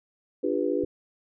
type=chord; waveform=sine; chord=D diminished seventh; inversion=none; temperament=equal with one note detuned; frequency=293.7 / 349.2 / 404.6 / 493.9 Hz; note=D4 / F4 / Ab4 / Cb5; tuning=0 / 0 / -45 / 0 cents; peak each=-29 dBFS; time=0.43-0.85 s; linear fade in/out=10 ms
type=click; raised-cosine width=5 ms; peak=-28 dBFS; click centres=0.838 s
effects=none